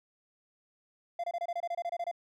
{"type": "tone bursts", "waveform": "triangle", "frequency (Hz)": 690, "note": "F5", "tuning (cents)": -21, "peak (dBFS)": -29, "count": 13, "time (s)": [1.19, 2.114], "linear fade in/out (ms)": 5, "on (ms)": 48, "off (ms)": 25, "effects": []}